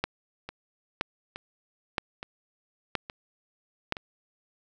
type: two click trains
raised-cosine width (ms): 0.3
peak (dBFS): -21 / -10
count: 5 / 5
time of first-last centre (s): 0.49-3.968 / 0.04-3.923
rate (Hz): 1.15 / 1.03
effects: none